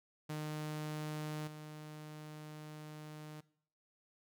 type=tone with level steps; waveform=sawtooth; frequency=152.7 Hz; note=D#3; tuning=32 cents flat; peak=-35 / -43 dBFS; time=0.29-3.41 s; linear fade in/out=10 ms; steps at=1.47 s; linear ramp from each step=5 ms; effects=noise-tail reverb RT60 0.6 s tail -20 dB re dry